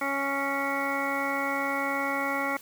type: harmonic tone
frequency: 277.2 Hz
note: C#4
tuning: in tune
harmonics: 1 / 2 / 3 / 4 / 5 / 7 / 8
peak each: -34 / -34 / -34 / -34 / -34 / -34 / -34 dBFS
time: 0.01-2.57 s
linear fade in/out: 5 ms
effects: white hiss -49 dBFS RMS until 2.61 s